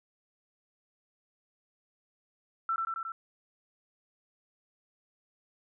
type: tone with echo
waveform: sine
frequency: 1338 Hz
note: E6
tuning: 25 cents sharp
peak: -27 dBFS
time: 2.69-2.76 s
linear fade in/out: 2 ms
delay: 90 ms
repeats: 4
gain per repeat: -2 dB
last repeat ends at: 3.12 s
effects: none